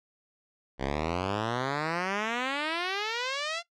5% pulse exponential sweep, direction up, 64 to 698.5 Hz, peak -17 dBFS, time 0.78-3.63 s, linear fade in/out 50 ms, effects noise-tail reverb RT60 0.1 s tail -17 dB re dry + low-pass 4000 Hz 12 dB/octave

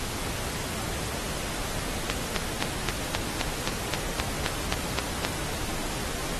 click train, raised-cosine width 0.2 ms, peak -6 dBFS, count 13, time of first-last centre 2.1-5.25 s, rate 3.81 Hz, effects pink hiss -33 dBFS RMS until 6.39 s + AAC 32 kbps

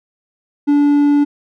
triangle tone, 289.2 Hz, D4, 27 cents flat, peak -7 dBFS, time 0.67-1.25 s, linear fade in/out 20 ms, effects none

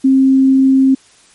sine tone, 266.3 Hz, C4, 31 cents sharp, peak -6 dBFS, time 0.04-0.95 s, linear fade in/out 10 ms, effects white hiss -47 dBFS RMS until 1.34 s + MP3 48 kbps

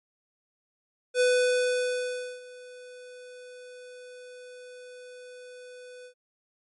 square tone with ADSR envelope, 498.3 Hz, B4, 15 cents sharp, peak -20 dBFS, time 1.14-6.14 s, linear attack 63 ms, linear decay 1200 ms, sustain -24 dB, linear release 85 ms, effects MP3 48 kbps

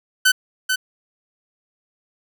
sawtooth tone with echo, 1515 Hz, F#6, 40 cents sharp, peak -8 dBFS, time 0.25-0.32 s, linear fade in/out 10 ms, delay 440 ms, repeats 1, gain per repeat -6 dB, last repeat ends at 0.76 s, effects none

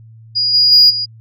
sine tone with level steps, 4883 Hz, D#8, 33 cents flat, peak -12 / -7 / -3 / -16 dBFS, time 0.35-1.06 s, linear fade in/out 20 ms, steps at 0.53 / 0.71 / 0.89 s, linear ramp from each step 20 ms, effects tanh soft clip ceiling 0 dBFS + added 112 Hz sine -37 dBFS peak until 1.2 s

